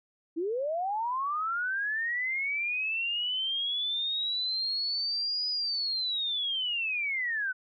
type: linear two-way sweep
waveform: sine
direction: up then down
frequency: 309 to 4977 to 1474 Hz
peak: -28 dBFS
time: 0.36-7.53 s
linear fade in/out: 20 ms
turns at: 5.49 s
effects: none